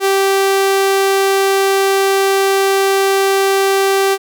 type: tone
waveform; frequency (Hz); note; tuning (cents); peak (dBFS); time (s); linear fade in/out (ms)
sawtooth; 390; G4; -9; -7; 0-4.18; 50
effects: none